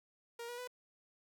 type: tone with pitch steps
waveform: sawtooth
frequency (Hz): 469.3 / 482.8 / 496.6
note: A#4 / B4 / B4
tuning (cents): +12 / -39 / +9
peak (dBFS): -39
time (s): 0.39-0.675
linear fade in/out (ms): 5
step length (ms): 95
effects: none